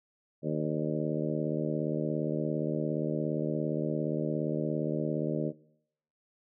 harmonic tone with a mistuned harmonic, 77.3 Hz, D#2, 11 cents flat, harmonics 2 / 3 / 4 / 5 / 6 / 7 / 8, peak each -33 / -35 / -36 / -37 / -38 / -38 / -39 dBFS, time 0.42-5.53 s, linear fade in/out 50 ms, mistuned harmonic 8, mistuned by -39 cents, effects noise-tail reverb RT60 0.7 s tail -20 dB re dry

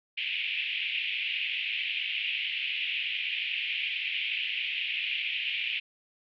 white band-pass noise, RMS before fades -32 dBFS, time 0.17-5.8 s, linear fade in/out 10 ms, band 2300 to 3000 Hz, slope 48 dB/octave, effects none

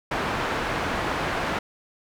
white low-pass noise, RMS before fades -27 dBFS, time 0.11-1.59 s, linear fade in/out 5 ms, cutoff 1500 Hz, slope 12 dB/octave, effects none

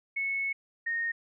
sine tone pair in turn, 2201 / 1850.8 Hz, C#7 / A#6, -13 / -13 cents, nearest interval minor third, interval 300 cents, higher first, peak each -28 dBFS, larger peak neither, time 0.16-0.53 / 0.86-1.12 s, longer first, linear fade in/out 10 ms, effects none

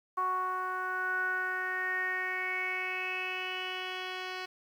10% pulse tone with low-pass filter sweep, 370 Hz, F#4, in tune, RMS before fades -34 dBFS, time 0.17-4.46 s, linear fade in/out 10 ms, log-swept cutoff 1100 to 3800 Hz, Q 7.2, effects 10-bit

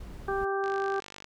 brown noise, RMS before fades -42 dBFS, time 0-0.45 s, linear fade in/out 5 ms
harmonic tone, 392 Hz, G4, in tune, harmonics 1 / 2 / 3 / 4, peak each -29 / -33 / -35 / -36 dBFS, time 0.28-1 s, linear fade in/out 5 ms
click train, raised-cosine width 0.2 ms, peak -26 dBFS, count 31, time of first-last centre 0.64-1.244 s, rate 49.7 Hz
effects none

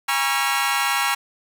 20% pulse tone cluster, 816 / 954 / 1107 / 1359 Hz, G#5 / A#5 / C#6 / F6, -31 / +40 / -3 / -48 cents, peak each -20 dBFS, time 0.08-1.15 s, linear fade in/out 10 ms, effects none

